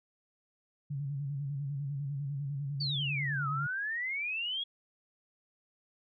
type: tone with vibrato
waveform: sine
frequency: 140.9 Hz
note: C#3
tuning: 29 cents sharp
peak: -33 dBFS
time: 0.9-3.67 s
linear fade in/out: 10 ms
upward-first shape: square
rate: 10 Hz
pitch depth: 57 cents each way
type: exponential two-way sweep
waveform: sine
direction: down then up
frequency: 4699 to 1242 to 3361 Hz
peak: -32 dBFS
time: 2.8-4.64 s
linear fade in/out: 10 ms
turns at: 3.49 s
effects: none